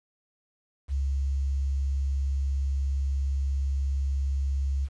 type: tone with quantisation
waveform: sine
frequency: 68.5 Hz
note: C#2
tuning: 20 cents flat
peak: -24 dBFS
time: 0.88-4.89 s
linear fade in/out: 50 ms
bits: 9
effects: resampled to 22050 Hz